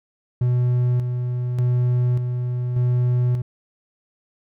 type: tone with tremolo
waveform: triangle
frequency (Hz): 123.47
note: B2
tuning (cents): 0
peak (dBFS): -14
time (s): 0.41-3.42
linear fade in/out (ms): 5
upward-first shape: square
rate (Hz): 0.85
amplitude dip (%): 45
effects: none